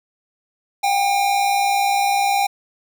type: tone pair together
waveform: square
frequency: 740 / 800.1 Hz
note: F#5 / G5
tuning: 0 / +35 cents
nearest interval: minor second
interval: 135 cents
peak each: -25 / -17 dBFS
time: 0.83-2.47 s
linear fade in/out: 10 ms
effects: none